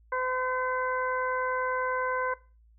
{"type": "harmonic tone", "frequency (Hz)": 510, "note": "C5", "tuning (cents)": -44, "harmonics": [1, 2, 3, 4], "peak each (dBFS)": [-32, -30, -33, -40], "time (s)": [0.12, 2.34], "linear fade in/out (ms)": 5, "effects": ["noise-tail reverb RT60 0.3 s tail -18 dB re dry", "added 56 Hz sine -56 dBFS peak until 2.78 s"]}